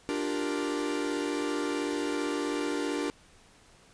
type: chord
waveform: 45% pulse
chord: G minor seventh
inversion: second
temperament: equal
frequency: 293.7 / 349.2 / 392 / 466.2 Hz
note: D4 / F4 / G4 / Bb4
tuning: 0 / 0 / 0 / 0 cents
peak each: -32 / -36 / -36 / -36 dBFS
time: 0.09-3.1 s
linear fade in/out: 0 ms
effects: pink hiss -58 dBFS RMS until 3.93 s + resampled to 22050 Hz